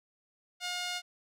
sawtooth tone with band-pass filter, 715 Hz, F5, 41 cents sharp, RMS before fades -36 dBFS, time 0.6-1.02 s, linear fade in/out 50 ms, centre 3900 Hz, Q 0.99, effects none

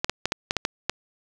clicks, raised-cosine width 0.2 ms, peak -5 dBFS, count 8, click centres 0.045 / 0.096 / 0.256 / 0.321 / 0.509 / 0.567 / 0.651 / 0.896 s, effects none

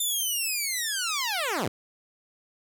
10% pulse linear sweep, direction down, 3600 to 78 Hz, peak -18 dBFS, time 0-1.68 s, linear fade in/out 5 ms, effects none

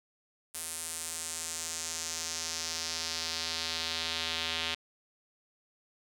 square tone with band-pass filter sweep, 81.9 Hz, E2, 11 cents flat, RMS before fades -36 dBFS, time 0.54-4.75 s, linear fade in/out 10 ms, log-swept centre 9800 to 3300 Hz, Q 2.2, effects none

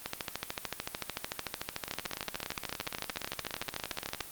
two click trains, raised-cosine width 0.2 ms, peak -15 / -18 dBFS, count 57 / 41, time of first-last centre 0.06-4.208 / 1.88-4.206 s, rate 13.5 / 17.2 Hz, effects white hiss -47 dBFS RMS until 4.31 s + Opus 32 kbps

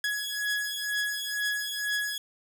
sawtooth beating tone pair, 1676 / 1678.1 Hz, G#6 / G#6, +15 / +18 cents, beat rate 2.1 Hz, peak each -28 dBFS, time 0.04-2.18 s, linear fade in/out 2 ms, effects none

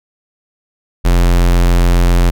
square tone, 43.65 Hz, F1, in tune, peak -8 dBFS, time 1.04-2.31 s, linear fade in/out 20 ms, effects none

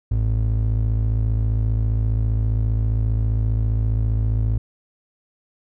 triangle ring-modulated tone, 81.4 Hz, E2, 21 cents flat, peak -12 dBFS, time 0.11-4.58 s, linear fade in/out 5 ms, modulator 27.5 Hz, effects none

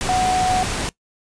sine tone in noise, 740 Hz, F#5, in tune, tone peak -16 dBFS, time 0.09-0.63 s, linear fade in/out 0 ms, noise pink, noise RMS -24 dBFS, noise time 0.01-0.89 s, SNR +5 dB, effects noise-tail reverb RT60 0.1 s tail -20 dB re dry + resampled to 22050 Hz

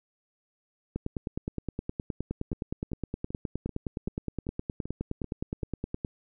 two click trains, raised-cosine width 3 ms, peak -24 / -18 dBFS, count 9 / 50, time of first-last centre 2.53-5.631 / 0.96-6.048 s, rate 2.58 / 9.63 Hz, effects none

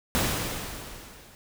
pink noise with level ramp, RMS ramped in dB -24 to -52 dBFS, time 0.15-1.35 s, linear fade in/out 0 ms, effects none

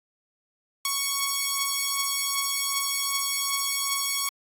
5% pulse beating tone pair, 1108.7 / 1111.3 Hz, C#6 / C#6, 0 / +4 cents, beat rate 2.6 Hz, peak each -19 / -14 dBFS, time 0.85-4.29 s, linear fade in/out 2 ms, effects AAC 64 kbps

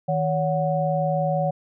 sine tone cluster, 158.2 / 563 / 737 Hz, D#3 / C#5 / F#5, +29 / +27 / -7 cents, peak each -24 / -24 / -25 dBFS, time 0.08-1.51 s, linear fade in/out 10 ms, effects none

